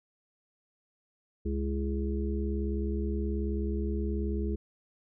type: harmonic tone with a mistuned harmonic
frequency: 69.3 Hz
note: C#2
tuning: in tune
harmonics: 1 / 3 / 5 / 6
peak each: -30 / -35 / -37 / -38 dBFS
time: 1.45-4.56 s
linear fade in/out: 10 ms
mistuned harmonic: 5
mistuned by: -48 cents
effects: none